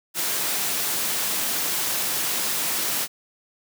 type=high-pass noise; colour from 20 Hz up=white; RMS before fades=-25 dBFS; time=0.14-3.08 s; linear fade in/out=50 ms; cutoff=140 Hz; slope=12 dB/octave; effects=none